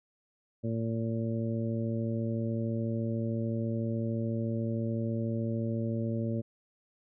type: harmonic tone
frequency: 113.8 Hz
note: A#2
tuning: 41 cents flat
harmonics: 1 / 2 / 3 / 4 / 5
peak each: -32 / -33 / -39 / -42 / -40 dBFS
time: 0.63-6.42 s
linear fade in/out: 20 ms
effects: none